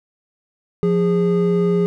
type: tone pair together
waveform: triangle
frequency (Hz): 175.45 / 410.6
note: F3 / G#4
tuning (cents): +8 / -20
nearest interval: octave + minor third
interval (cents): 1472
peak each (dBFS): -15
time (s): 0.83-1.86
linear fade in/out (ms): 0
effects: none